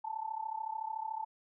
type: tone with amplitude modulation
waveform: sine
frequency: 880 Hz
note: A5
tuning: in tune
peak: -32 dBFS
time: 0.04-1.25 s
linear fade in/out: 10 ms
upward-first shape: sine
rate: 33.7 Hz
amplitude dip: 85%
effects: none